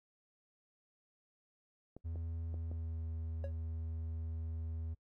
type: clicks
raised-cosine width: 2 ms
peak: -36 dBFS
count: 4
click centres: 1.966 / 2.158 / 2.542 / 2.715 s
type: tone with pitch glide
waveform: triangle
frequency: 82.41 to 80.99 Hz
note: E2 to E2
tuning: 0 to -30 cents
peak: -36 dBFS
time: 2.04-4.95 s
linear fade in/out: 20 ms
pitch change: -30 cents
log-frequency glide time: 2.47-3.05 s
type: tone with exponential decay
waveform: triangle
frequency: 554.4 Hz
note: C#5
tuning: in tune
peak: -36 dBFS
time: 3.44-3.54 s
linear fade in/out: 1 ms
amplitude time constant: 21 ms
effects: noise-tail reverb RT60 0.1 s tail -25 dB re dry